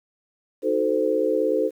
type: chord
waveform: sine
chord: D# diminished seventh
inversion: none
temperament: equal with one note detuned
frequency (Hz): 311.1 / 370 / 440 / 516.6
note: D#4 / F#4 / A4 / C5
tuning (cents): 0 / 0 / 0 / -22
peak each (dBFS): -26 / -28 / -23 / -23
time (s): 0.62-1.71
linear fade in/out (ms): 50
effects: 9-bit